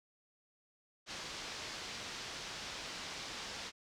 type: low-pass noise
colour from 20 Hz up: white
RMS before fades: -45 dBFS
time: 1.06-3.72 s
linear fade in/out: 50 ms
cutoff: 5700 Hz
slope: 24 dB/octave
effects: none